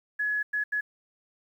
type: tone bursts at uneven times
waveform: sine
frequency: 1692 Hz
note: G#6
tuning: 32 cents sharp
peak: -25 dBFS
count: 3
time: 0.19-0.43 / 0.53-0.64 / 0.72-0.81 s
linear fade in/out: 10 ms
effects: 10-bit